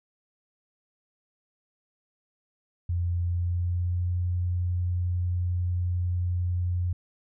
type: tone with pitch glide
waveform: sine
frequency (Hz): 87.1 to 88.88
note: F2 to F2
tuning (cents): -4 to +31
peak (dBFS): -24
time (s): 2.89-6.93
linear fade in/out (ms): 5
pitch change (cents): +35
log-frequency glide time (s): 3.23-4.1
effects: none